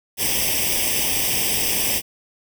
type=noise with comb filter; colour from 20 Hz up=white; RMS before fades=-21 dBFS; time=0.17-2.02 s; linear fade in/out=50 ms; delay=0.36 ms; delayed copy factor=+1; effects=none